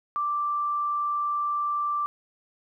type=tone; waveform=sine; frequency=1174.7 Hz; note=D6; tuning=in tune; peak=-24 dBFS; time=0.16-2.06 s; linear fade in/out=0 ms; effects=11-bit